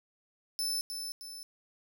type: tone with echo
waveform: sawtooth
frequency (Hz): 5274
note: E8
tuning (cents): 0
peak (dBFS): -28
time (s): 0.59-0.81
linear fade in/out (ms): 0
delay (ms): 310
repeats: 2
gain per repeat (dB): -6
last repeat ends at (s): 1.43
effects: none